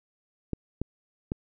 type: clicks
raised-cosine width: 3 ms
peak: -16 dBFS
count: 3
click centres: 0.533 / 0.816 / 1.319 s
effects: none